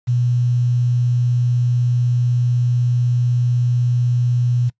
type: tone with quantisation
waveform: sine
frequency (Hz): 122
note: B2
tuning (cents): -21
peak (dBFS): -14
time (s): 0.07-4.7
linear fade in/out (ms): 20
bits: 7
effects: noise-tail reverb RT60 0.1 s tail -21 dB re dry + resampled to 16000 Hz